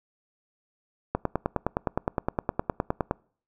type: click train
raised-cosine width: 1 ms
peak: -10 dBFS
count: 20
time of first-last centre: 1.15-3.111 s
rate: 9.69 Hz
effects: noise-tail reverb RT60 0.5 s tail -26 dB re dry